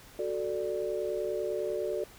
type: chord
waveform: sine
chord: D major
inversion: first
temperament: equal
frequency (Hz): 370 / 440 / 587.3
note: F#4 / A4 / D5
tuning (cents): 0 / 0 / 0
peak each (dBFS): -34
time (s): 0.19-2.04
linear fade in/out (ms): 2
effects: pink hiss -53 dBFS RMS until 2.18 s